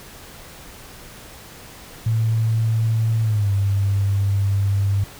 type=tone with pitch glide; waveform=sine; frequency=112 to 99.21 Hz; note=A2 to G2; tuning=+31 to +21 cents; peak=-16 dBFS; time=2.06-5.04 s; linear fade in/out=5 ms; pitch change=-210 cents; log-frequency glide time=3.23-3.5 s; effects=pink hiss -41 dBFS RMS until 5.19 s